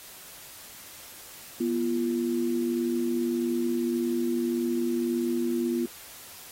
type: tone pair together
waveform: sine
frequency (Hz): 242.2 / 343.9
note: B3 / F4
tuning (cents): -34 / -27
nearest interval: tritone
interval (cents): 607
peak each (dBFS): -27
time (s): 1.6-5.86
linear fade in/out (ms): 5
effects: white hiss -46 dBFS RMS until 6.51 s + AAC 48 kbps